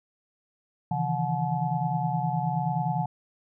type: tone cluster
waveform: sine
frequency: 137 / 158 / 167.6 / 729 / 860 Hz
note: C#3 / D#3 / E3 / F#5 / A5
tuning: -20 / +27 / +29 / -26 / -40 cents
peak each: -31 dBFS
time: 0.91-3.06 s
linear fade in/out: 5 ms
effects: none